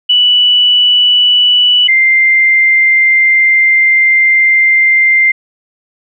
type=tone pair in turn; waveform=sine; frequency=2960 / 2093 Hz; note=F#7 / C7; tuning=0 / 0 cents; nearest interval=tritone; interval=600 cents; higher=first; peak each=-5 dBFS; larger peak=neither; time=0.09-1.88 / 1.88-5.32 s; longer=second; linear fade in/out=10 ms; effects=none